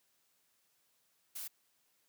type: noise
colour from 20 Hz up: blue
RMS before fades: -43 dBFS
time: 1.35-1.48 s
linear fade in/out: 10 ms
effects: white hiss -75 dBFS RMS until 2.08 s + high-pass 100 Hz 12 dB/octave